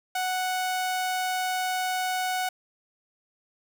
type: tone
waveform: sawtooth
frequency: 740 Hz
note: F#5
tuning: in tune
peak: -22 dBFS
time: 0.15-2.49 s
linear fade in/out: 5 ms
effects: 8-bit